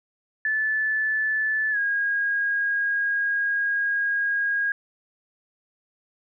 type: tone with pitch glide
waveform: sine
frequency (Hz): 1742 to 1634.8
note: A6 to G#6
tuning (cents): -18 to -28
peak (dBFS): -21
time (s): 0.45-4.72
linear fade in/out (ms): 2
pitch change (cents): -110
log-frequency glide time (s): 1.71-1.78
effects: none